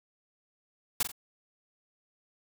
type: noise with echo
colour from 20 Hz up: white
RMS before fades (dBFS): -27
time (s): 1-1.03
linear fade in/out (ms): 5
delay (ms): 44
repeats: 2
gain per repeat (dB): -8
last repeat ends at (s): 1.118
effects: none